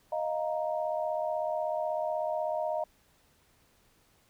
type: chord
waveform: sine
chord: Eb suspended second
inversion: none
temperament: equal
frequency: 622.3 / 698.5 / 932.3 Hz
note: Eb5 / F5 / Bb5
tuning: 0 / 0 / 0 cents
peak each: -31 / -34 / -37 dBFS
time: 0.12-2.84 s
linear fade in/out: 5 ms
effects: pink hiss -66 dBFS RMS until 4.29 s